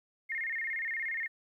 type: tone with vibrato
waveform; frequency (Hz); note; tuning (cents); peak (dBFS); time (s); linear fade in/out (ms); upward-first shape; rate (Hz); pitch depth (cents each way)
sine; 1975.5; B6; 0; -32; 0.29-1.28; 20; square; 17; 130
effects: 12-bit